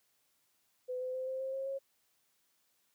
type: tone with pitch steps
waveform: sine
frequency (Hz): 504 / 510.4 / 517 / 523.6 / 530.3 / 537.1 / 543.9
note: B4 / C5 / C5 / C5 / C5 / C5 / C#5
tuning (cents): +35 / -43 / -21 / +1 / +23 / +45 / -33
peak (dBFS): -35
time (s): 0.88-1.79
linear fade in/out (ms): 20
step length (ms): 130
effects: white hiss -75 dBFS RMS until 2.94 s + high-pass 80 Hz 12 dB/octave